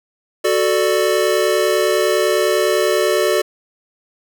square chord, D major, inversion first, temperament equal with one note detuned, 370 / 440 / 589.7 Hz, F#4 / A4 / D5, 0 / 0 / +7 cents, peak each -19 dBFS, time 0.44-3.42 s, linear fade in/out 10 ms, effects none

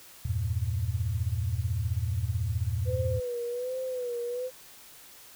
sine chord, E diminished, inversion none, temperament equal, 82.41 / 98 / 116.54 Hz, E2 / G2 / Bb2, 0 / 0 / 0 cents, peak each -31 dBFS, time 0.25-3.2 s, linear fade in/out 5 ms
sine tone with vibrato, 496.9 Hz, B4, 11 cents sharp, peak -30 dBFS, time 2.85-4.51 s, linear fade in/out 50 ms, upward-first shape sine, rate 1.3 Hz, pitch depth 75 cents each way
effects white hiss -51 dBFS RMS until 5.35 s

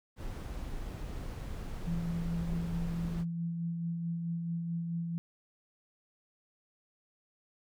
brown noise, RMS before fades -39 dBFS, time 0.16-3.25 s, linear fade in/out 50 ms
sine tone with tremolo, 168.5 Hz, E3, 38 cents sharp, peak -31 dBFS, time 1.87-5.18 s, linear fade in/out 0 ms, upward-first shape sine, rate 4.6 Hz, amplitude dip 30%
effects none

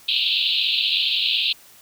white band-pass noise, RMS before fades -21 dBFS, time 0.08-1.53 s, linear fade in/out 10 ms, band 2600 to 4200 Hz, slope 96 dB/octave, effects white hiss -49 dBFS RMS until 1.81 s

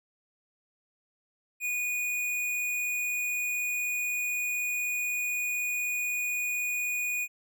square tone, 2461 Hz, D#7, 20 cents flat, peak -29 dBFS, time 1.6-7.28 s, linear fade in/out 50 ms, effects none

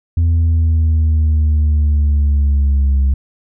sine linear sweep, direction down, 83.9 to 67 Hz, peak -7 dBFS, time 0.17-3.14 s, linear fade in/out 5 ms, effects tanh soft clip ceiling -9 dBFS

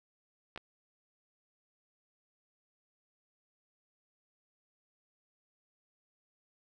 clicks, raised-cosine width 0.3 ms, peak -26 dBFS, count 2, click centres 0.561 / 0.576 s, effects none

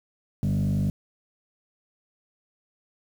sine tone with frequency modulation, 146.83 Hz, D3, in tune, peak -19 dBFS, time 0.43-0.9 s, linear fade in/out 0 ms, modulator 50 Hz, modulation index 1.4, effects tanh soft clip ceiling -20 dBFS + 8-bit

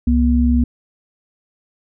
sine tone pair together, 67.6 / 240.9 Hz, C#2 / B3, -43 / -43 cents, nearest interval octave + minor seventh, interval 2200 cents, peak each -14 dBFS, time 0.07-0.64 s, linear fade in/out 5 ms, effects none

